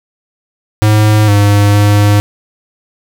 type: tone with pitch steps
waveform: square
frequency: 106.8 / 102.2 / 103 Hz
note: G#2 / G#2 / G#2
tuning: +49 / -27 / -14 cents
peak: -6 dBFS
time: 0.82-2.2 s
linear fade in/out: 0 ms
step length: 460 ms
effects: none